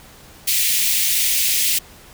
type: high-pass noise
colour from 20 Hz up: white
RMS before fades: -18 dBFS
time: 0.47-1.79 s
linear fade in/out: 10 ms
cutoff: 2000 Hz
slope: 48 dB/octave
effects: pink hiss -44 dBFS RMS until 2.13 s